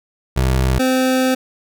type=tone pair in turn; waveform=25% pulse; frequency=64.8 / 258.7 Hz; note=C2 / C4; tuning=-16 / -19 cents; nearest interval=2 octaves; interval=2397 cents; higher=second; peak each=-10 dBFS; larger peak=neither; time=0.36-0.79 / 0.79-1.35 s; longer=second; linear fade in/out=10 ms; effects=none